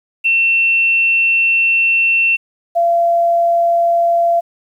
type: tone pair in turn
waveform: sine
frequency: 2700 / 683.2 Hz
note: E7 / F5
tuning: +41 / -38 cents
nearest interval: 2 octaves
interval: 2379 cents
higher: first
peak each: -10 dBFS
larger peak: neither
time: 0.24-2.37 / 2.75-4.41 s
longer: first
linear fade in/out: 20 ms
effects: 8-bit